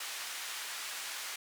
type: band-pass noise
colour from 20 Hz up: pink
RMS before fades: -41 dBFS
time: 0-1.36 s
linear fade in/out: 5 ms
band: 1400 to 12000 Hz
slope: 12 dB/octave
effects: none